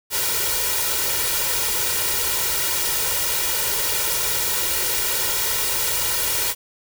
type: noise with comb filter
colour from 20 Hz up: white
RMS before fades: -22 dBFS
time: 0.1-6.55 s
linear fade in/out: 50 ms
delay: 2.1 ms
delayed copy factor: +0.85
effects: none